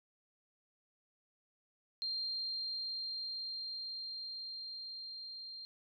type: tone with level ramp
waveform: sine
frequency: 4186 Hz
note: C8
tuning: in tune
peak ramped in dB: -35 to -45 dBFS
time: 2.02-5.65 s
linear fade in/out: 0 ms
effects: none